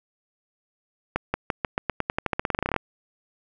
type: accelerating click train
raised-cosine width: 0.5 ms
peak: -8 dBFS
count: 22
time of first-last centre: 1.16-2.763 s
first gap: 180 ms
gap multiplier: 0.9
effects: none